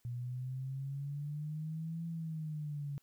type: exponential two-way sweep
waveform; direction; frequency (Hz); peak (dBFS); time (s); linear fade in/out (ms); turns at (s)
sine; up then down; 119.7 to 167.4 to 140.5; -37; 0.05-2.98; 0; 2.06
effects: white hiss -74 dBFS RMS until 3.02 s